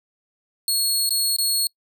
20% pulse tone with dropouts, 4330 Hz, C#8, 41 cents flat, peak -13 dBFS, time 0.68-1.67 s, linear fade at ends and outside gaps 1 ms, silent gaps 1.092-1.106 / 1.364-1.385 s, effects noise-tail reverb RT60 0.1 s tail -26 dB re dry

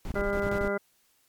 brown noise bursts, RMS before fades -34 dBFS, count 7, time 0.05-0.676 s, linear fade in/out 0 ms, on 68 ms, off 25 ms
clicks, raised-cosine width 3 ms, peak -24 dBFS, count 7, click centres 0.106 / 0.141 / 0.218 / 0.372 / 0.469 / 0.612 / 0.649 s
harmonic tone, 200.7 Hz, G3, 41 cents sharp, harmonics 1 / 2 / 3 / 4 / 5 / 6 / 7 / 8 / 10, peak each -34 / -30 / -31 / -42 / -43 / -42 / -34 / -47 / -40 dBFS, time 0.15-0.78 s, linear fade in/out 10 ms
effects white hiss -67 dBFS RMS until 1.28 s + MP3 96 kbps

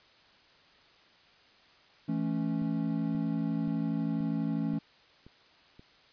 triangle chord, A major, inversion second, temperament equal with one note detuned, 164.81 / 217 / 277.2 Hz, E3 / A3 / C#4, 0 / -24 / 0 cents, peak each -31 dBFS, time 2.08-4.79 s, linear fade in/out 10 ms
click train, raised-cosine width 3 ms, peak -38 dBFS, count 7, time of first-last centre 2.62-5.795 s, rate 1.89 Hz
effects white hiss -60 dBFS RMS until 6.12 s + resampled to 11025 Hz

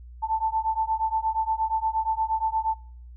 sine beating tone pair, 880 / 888.5 Hz, A5 / A5, 0 / +17 cents, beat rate 8.5 Hz, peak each -26 dBFS, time 0.22-2.75 s, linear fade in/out 20 ms, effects noise-tail reverb RT60 0.5 s tail -22 dB re dry + added 60 Hz sine -41 dBFS peak until 3.16 s

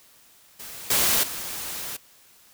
white noise with level steps, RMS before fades -39 / -21 / -33 dBFS, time 0.59-1.97 s, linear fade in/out 10 ms, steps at 0.9 / 1.23 s, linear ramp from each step 5 ms, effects white hiss -55 dBFS RMS until 2.53 s

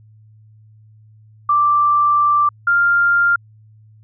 sine tone pair in turn, 1174.7 / 1397 Hz, D6 / F6, 0 / 0 cents, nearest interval minor third, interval 300 cents, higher second, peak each -11 dBFS, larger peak neither, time 1.49-2.49 / 2.67-3.36 s, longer first, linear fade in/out 5 ms, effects added 108 Hz sine -44 dBFS peak until 4.03 s

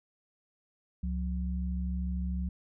sine tone pair together, 67.8 / 181 Hz, C#2 / F#3, -38 / -38 cents, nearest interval octave + perfect fourth, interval 1700 cents, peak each -31 / -35 dBFS, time 1.03-2.49 s, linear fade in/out 5 ms, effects none

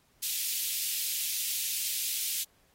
white high-pass noise, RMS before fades -32 dBFS, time 0.22-2.44 s, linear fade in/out 10 ms, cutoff 2600 Hz, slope 24 dB/octave, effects pink hiss -67 dBFS RMS until 2.74 s + AAC 48 kbps

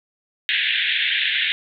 white band-pass noise, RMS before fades -21 dBFS, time 0.49-1.52 s, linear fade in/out 0 ms, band 1600 to 3700 Hz, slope 96 dB/octave, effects none

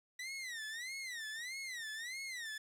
sawtooth tone with vibrato, 1940 Hz, B6, 31 cents flat, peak -38 dBFS, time 0.19-2.58 s, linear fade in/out 5 ms, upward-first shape sine, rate 1.6 Hz, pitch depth 200 cents each way, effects low-pass 10000 Hz 12 dB/octave + 11-bit

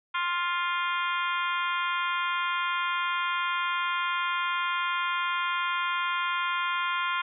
harmonic tone with a mistuned harmonic, 350 Hz, F4, 4 cents sharp, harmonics 3 / 4 / 5 / 6 / 7 / 8 / 9 / 10, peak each -29 / -31 / -39 / -36 / -37 / -43 / -38 / -44 dBFS, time 0.14-7.22 s, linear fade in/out 10 ms, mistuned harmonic 9, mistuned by +28 cents, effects none

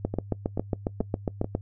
two click trains, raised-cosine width 2 ms, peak -16 / -12 dBFS, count 4 / 12, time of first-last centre 0.14-1.444 / 0.05-1.551 s, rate 2.3 / 7.33 Hz, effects noise-tail reverb RT60 0.1 s tail -22 dB re dry + added 100 Hz sine -39 dBFS peak until 1.61 s

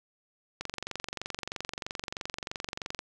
click train, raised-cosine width 0.2 ms, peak -17 dBFS, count 56, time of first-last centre 0.61-2.991 s, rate 23.1 Hz, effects none

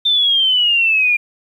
sine exponential sweep, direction down, 3598 to 2395 Hz, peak -11 dBFS, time 0.05-1.17 s, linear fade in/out 10 ms, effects 8-bit

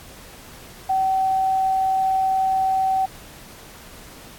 sine tone, 764 Hz, G5, 45 cents flat, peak -17 dBFS, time 0.89-3.06 s, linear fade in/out 10 ms, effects pink hiss -43 dBFS RMS until 4.38 s + AAC 64 kbps

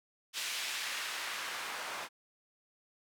white noise with band-pass filter sweep, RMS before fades -39 dBFS, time 0.33-2.09 s, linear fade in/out 50 ms, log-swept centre 3100 to 1000 Hz, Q 0.91, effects none

